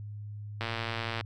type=click train; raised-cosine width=0.3 ms; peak=-17 dBFS; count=70; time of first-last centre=0.61-1.21 s; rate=115 Hz; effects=added 104 Hz sine -38 dBFS peak until 1.25 s